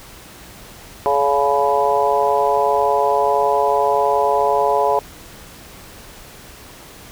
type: harmonic tone with a mistuned harmonic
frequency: 141.6 Hz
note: C#3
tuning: 37 cents sharp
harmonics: 3 / 4 / 5 / 6 / 7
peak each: -20 / -20 / -20 / -20 / -20 dBFS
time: 1.06-4.99 s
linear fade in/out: 0 ms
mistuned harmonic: 5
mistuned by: -28 cents
effects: pink hiss -40 dBFS RMS until 7.11 s